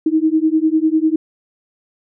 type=beating tone pair; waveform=sine; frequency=311.1 / 321.1 Hz; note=D#4 / E4; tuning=0 / -45 cents; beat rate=10 Hz; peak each=-15 dBFS; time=0.06-1.16 s; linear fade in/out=5 ms; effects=none